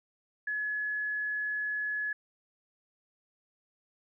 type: tone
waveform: sine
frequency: 1699 Hz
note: G#6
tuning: 39 cents sharp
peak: -30 dBFS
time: 0.47-2.13 s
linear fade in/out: 5 ms
effects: none